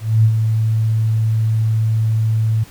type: tone with ADSR envelope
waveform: sine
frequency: 110.7 Hz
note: A2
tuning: 11 cents sharp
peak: -7 dBFS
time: 0-2.64 s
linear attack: 240 ms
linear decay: 72 ms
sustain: -6 dB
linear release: 10 ms
effects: pink hiss -43 dBFS RMS until 2.7 s